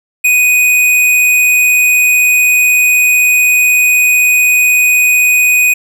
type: tone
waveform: square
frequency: 2489 Hz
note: D#7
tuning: in tune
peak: -7 dBFS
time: 0.24-5.74 s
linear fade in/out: 10 ms
effects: none